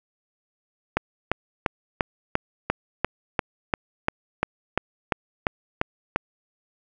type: click train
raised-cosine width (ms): 0.5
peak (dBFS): -5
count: 16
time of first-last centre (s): 0.97-6.16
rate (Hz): 2.89
effects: none